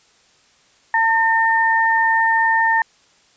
sine tone pair together, 901.2 / 1816 Hz, A5 / A#6, +41 / -46 cents, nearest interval octave, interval 1213 cents, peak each -16 dBFS, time 0.94-2.82 s, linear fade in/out 2 ms, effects white hiss -55 dBFS RMS until 3.36 s + resampled to 16000 Hz

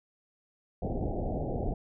pink low-pass noise, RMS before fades -32 dBFS, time 0.82-1.74 s, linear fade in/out 5 ms, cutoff 790 Hz, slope 96 dB/octave, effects none

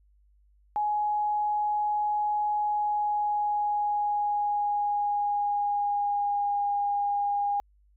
sine tone with pitch glide, 837 to 813.6 Hz, G#5 to G#5, +13 to -36 cents, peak -24 dBFS, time 0.76-7.6 s, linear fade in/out 0 ms, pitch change -49 cents, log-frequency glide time 2.55-6.69 s, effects added 50 Hz sine -59 dBFS peak until 7.96 s

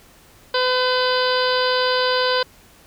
harmonic tone with a mistuned harmonic, 506 Hz, B4, 42 cents sharp, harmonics 1 / 2 / 3 / 4 / 5 / 6 / 7 / 8 / 9 / 10, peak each -20 / -23 / -24 / -34 / -35 / -28 / -30 / -28 / -33 / -29 dBFS, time 0.54-2.43 s, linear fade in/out 5 ms, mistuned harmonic 10, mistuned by -66 cents, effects pink hiss -50 dBFS RMS until 2.86 s

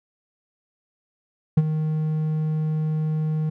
triangle tone with ADSR envelope, 155.6 Hz, D#3, in tune, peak -8 dBFS, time 1.57-3.5 s, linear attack 7 ms, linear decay 39 ms, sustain -11 dB, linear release 10 ms, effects none

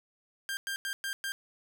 sawtooth tone bursts at uneven times, 1592 Hz, G6, 26 cents sharp, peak -29 dBFS, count 5, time 0.49-0.57 / 0.67-0.76 / 0.85-0.93 / 1.04-1.13 / 1.24-1.32 s, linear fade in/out 0 ms, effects none

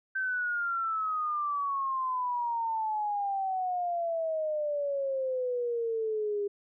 sine exponential sweep, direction down, 1554 to 402.7 Hz, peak -28 dBFS, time 0.15-6.48 s, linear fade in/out 10 ms, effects none

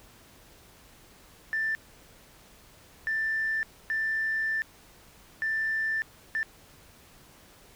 sine tone bursts at uneven times, 1774 Hz, A6, 14 cents sharp, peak -25 dBFS, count 5, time 1.53-1.75 / 3.07-3.63 / 3.9-4.62 / 5.42-6.02 / 6.35-6.43 s, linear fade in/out 0 ms, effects tanh soft clip ceiling -21 dBFS + pink hiss -55 dBFS RMS until 7.75 s

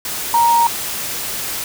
sine tone in noise, 936 Hz, A#5, 7 cents sharp, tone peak -10 dBFS, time 0.34-0.67 s, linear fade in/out 2 ms, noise white, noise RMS -24 dBFS, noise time 0.05-1.64 s, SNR +11 dB, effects none

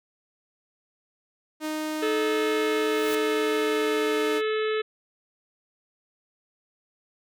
sawtooth tone with pitch glide, 309.3 to 305 Hz, D#4 to D#4, -10 to -34 cents, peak -24 dBFS, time 1.6-4.42 s, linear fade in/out 50 ms, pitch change -24 cents, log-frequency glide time 2.67-4 s
harmonic tone, 433.1 Hz, A4, 27 cents flat, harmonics 1 / 3 / 4 / 5 / 6 / 7 / 8 / 9, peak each -24 / -34 / -36 / -38 / -40 / -41 / -42 / -43 dBFS, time 2.02-4.82 s, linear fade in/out 10 ms
white noise with exponential growth, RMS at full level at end -34 dBFS, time 2.72-3.15 s, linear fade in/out 2 ms, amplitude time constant 92 ms
effects none

